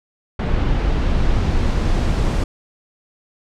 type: noise with low-pass filter sweep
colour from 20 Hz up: brown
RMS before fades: -17 dBFS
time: 0.39-2.44 s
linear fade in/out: 5 ms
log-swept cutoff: 3300 to 8400 Hz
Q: 0.79
effects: none